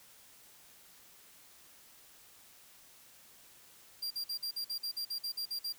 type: tone bursts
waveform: 45% pulse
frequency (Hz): 4759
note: D8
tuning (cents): +22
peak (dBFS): -34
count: 13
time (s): 4.02-5.727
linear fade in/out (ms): 10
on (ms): 87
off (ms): 48
effects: white hiss -59 dBFS RMS until 5.78 s